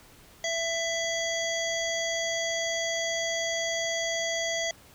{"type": "harmonic tone", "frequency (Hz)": 665, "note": "E5", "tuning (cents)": 15, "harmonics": [1, 3, 5, 7, 9, 10], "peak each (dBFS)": [-31, -32, -35, -39, -38, -37], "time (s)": [0.44, 4.71], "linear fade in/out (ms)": 2, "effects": ["pink hiss -54 dBFS RMS until 4.94 s"]}